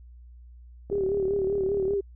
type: click train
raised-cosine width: 2 ms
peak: -24 dBFS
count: 39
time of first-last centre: 0.9-1.935 s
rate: 36.7 Hz
type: tone with vibrato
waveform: sine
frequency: 391.7 Hz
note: G4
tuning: 1 cent flat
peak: -23 dBFS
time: 0.91-2.01 s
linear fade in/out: 10 ms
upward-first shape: sine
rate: 5.1 Hz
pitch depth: 59 cents each way
effects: added 60 Hz sine -45 dBFS peak until 2.15 s